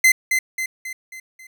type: tone with echo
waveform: 45% pulse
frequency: 2062 Hz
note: C7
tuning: 26 cents flat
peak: -10 dBFS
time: 0.04-0.12 s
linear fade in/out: 5 ms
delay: 270 ms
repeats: 5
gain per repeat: -6 dB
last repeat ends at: 1.47 s
effects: none